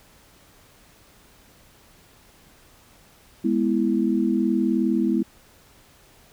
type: chord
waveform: sine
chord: E major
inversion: first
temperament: equal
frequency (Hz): 207.7 / 246.9 / 329.6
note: G#3 / B3 / E4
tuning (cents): 0 / 0 / 0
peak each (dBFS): -23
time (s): 3.44-5.23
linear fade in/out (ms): 10
effects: pink hiss -54 dBFS RMS until 6.32 s